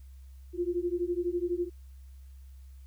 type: beating tone pair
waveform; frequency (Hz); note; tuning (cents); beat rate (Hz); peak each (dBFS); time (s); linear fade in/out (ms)
sine; 344.9 / 356.9; F4 / F4; -22 / +38; 12; -31; 0.53-1.7; 50
effects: added 66 Hz sine -46 dBFS peak until 2.86 s + white hiss -69 dBFS RMS until 2.86 s